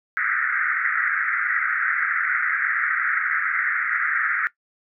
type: band-pass noise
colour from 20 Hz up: pink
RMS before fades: -23 dBFS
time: 0.17-4.47 s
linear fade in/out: 0 ms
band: 1300 to 2100 Hz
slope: 96 dB/octave
effects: noise-tail reverb RT60 0.1 s tail -17 dB re dry